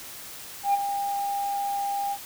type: tone with ADSR envelope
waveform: sine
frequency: 802 Hz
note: G5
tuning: 39 cents sharp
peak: -15 dBFS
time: 0.63-2.18 s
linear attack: 110 ms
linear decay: 20 ms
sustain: -10 dB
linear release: 60 ms
effects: tanh soft clip ceiling -17 dBFS + white hiss -41 dBFS RMS until 2.25 s